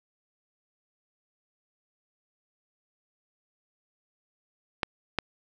clicks, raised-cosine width 0.3 ms, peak -9 dBFS, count 2, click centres 4.832 / 5.187 s, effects none

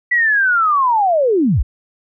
sine linear sweep, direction down, 1975.5 to 32.7 Hz, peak -11 dBFS, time 0.11-1.63 s, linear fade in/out 10 ms, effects none

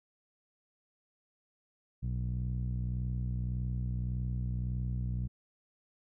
sawtooth tone with low-pass filter, 61.74 Hz, B1, in tune, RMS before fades -34 dBFS, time 2.02-5.28 s, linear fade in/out 20 ms, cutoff 150 Hz, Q 3, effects none

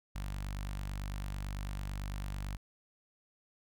sawtooth tone with notch filter, 49 Hz, G1, in tune, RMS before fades -39 dBFS, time 0.15-2.57 s, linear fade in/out 10 ms, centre 400 Hz, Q 0.64, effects none

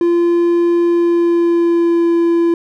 triangle tone with pitch glide, 343.9 to 338.6 Hz, F4 to E4, -27 to +46 cents, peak -8 dBFS, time 0.01-2.54 s, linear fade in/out 2 ms, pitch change -27 cents, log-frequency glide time 0.86-2.12 s, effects none

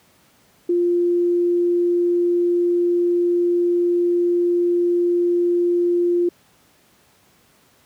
sine tone, 349.2 Hz, F4, in tune, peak -15 dBFS, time 0.69-6.29 s, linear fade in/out 5 ms, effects pink hiss -56 dBFS RMS until 7.85 s + high-pass 100 Hz 12 dB/octave

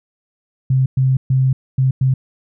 sine tone bursts at uneven times, 131.4 Hz, C3, 8 cents sharp, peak -11 dBFS, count 5, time 0.7-0.86 / 0.97-1.17 / 1.3-1.53 / 1.78-1.91 / 2.01-2.14 s, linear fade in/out 5 ms, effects none

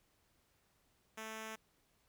5% pulse tone, 220 Hz, A3, in tune, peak -33 dBFS, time 1.17-1.56 s, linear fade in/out 10 ms, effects pink hiss -75 dBFS RMS until 2.08 s

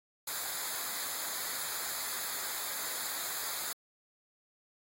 white noise with comb filter, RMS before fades -37 dBFS, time 0.27-3.73 s, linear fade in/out 5 ms, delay 0.35 ms, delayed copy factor -0.75, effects AAC 48 kbps

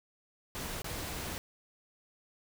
pink noise with dropouts, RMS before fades -39 dBFS, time 0.55-1.38 s, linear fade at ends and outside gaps 0 ms, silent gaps 0.819-0.844 s, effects none

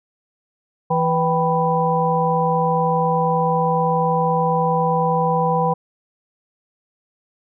harmonic tone with a mistuned harmonic, 164.81 Hz, E3, in tune, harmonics 1 / 3 / 5 / 6, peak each -21 / -21 / -21 / -21 dBFS, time 0.9-5.74 s, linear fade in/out 10 ms, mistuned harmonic 5, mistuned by -97 cents, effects none

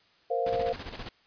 sine chord, Bb suspended second, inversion none, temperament equal, 466.2 / 523.3 / 698.5 Hz, Bb4 / C5 / F5, 0 / 0 / 0 cents, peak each -30 dBFS, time 0.3-0.73 s, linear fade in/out 10 ms
pink noise with tremolo, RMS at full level -38 dBFS, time 0.46-1.09 s, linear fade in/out 5 ms, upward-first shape square, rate 15 Hz, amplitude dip 55%
effects white hiss -63 dBFS RMS until 1.26 s + resampled to 11025 Hz

